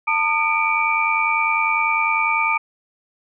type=tone cluster; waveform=sine; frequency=899 / 1222 / 2296 / 2386 Hz; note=A5 / D#6 / D7 / D7; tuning=+37 / -32 / -40 / +27 cents; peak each=-22 dBFS; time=0.07-2.58 s; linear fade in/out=10 ms; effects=none